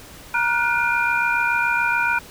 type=tone cluster; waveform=sine; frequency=944 / 1425 / 1492 / 2404 Hz; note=A#5 / F6 / F#6 / D7; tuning=+22 / +34 / +14 / +40 cents; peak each=-23 dBFS; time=0.34-2.19 s; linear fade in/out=5 ms; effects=pink hiss -42 dBFS RMS until 2.3 s